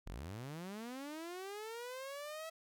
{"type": "linear sweep", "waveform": "sawtooth", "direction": "up", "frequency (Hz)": [32.99, 654], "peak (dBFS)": -40, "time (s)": [0.06, 2.5], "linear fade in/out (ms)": 10, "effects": []}